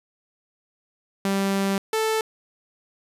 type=tone pair in turn; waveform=sawtooth; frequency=196 / 440 Hz; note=G3 / A4; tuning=0 / 0 cents; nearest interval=octave + major second; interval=1400 cents; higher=second; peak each=-17 dBFS; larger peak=neither; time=1.25-1.78 / 1.93-2.21 s; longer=first; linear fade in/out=2 ms; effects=resampled to 32000 Hz